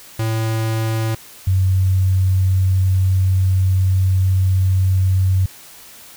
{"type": "tone pair in turn", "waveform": ["square", "sine"], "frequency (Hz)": [111.6, 94.01], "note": ["A2", "F#2"], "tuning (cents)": [25, 28], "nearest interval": "minor third", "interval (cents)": 297, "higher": "first", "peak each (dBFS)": [-18, -12], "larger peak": "second", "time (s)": [[0.19, 1.15], [1.47, 5.46]], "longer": "second", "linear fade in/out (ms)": 5, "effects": ["white hiss -41 dBFS RMS until 6.16 s"]}